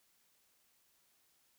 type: silence
effects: white hiss -73 dBFS RMS until 1.58 s